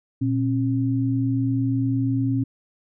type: tone pair together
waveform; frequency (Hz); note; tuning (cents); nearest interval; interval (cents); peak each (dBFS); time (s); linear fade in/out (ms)
sine; 118.62 / 270; A#2 / C#4; +31 / -45; octave + major second; 1424; -22; 0.21-2.44; 10
effects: none